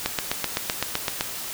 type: click train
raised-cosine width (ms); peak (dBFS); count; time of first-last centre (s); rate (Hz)
0.2; -5; 10; 0.06-1.209; 7.83
effects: white hiss -33 dBFS RMS until 1.53 s